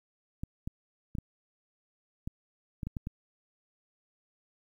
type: clicks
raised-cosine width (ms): 5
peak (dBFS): -23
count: 9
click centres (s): 0.435 / 0.675 / 1.152 / 1.185 / 2.275 / 2.832 / 2.87 / 2.968 / 3.071
effects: 10-bit